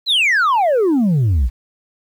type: exponential sweep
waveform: sine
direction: down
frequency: 4203 to 53.6 Hz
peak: -9 dBFS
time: 0.06-1.5 s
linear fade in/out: 50 ms
effects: tanh soft clip ceiling -11 dBFS + 8-bit